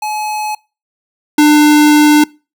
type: tone pair in turn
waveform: square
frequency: 851 / 299 Hz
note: G#5 / D4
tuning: +42 / +31 cents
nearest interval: octave + tritone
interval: 1811 cents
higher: first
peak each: -17 / -5 dBFS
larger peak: second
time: 0.02-0.55 / 1.38-2.24 s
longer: second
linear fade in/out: 5 ms
effects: noise-tail reverb RT60 0.3 s tail -24 dB re dry